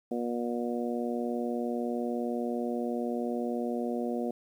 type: harmonic tone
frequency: 119.9 Hz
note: A#2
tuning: 49 cents sharp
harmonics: 2 / 3 / 4 / 5 / 6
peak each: -32 / -36 / -36 / -39 / -40 dBFS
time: 0.11-4.31 s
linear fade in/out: 5 ms
effects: 10-bit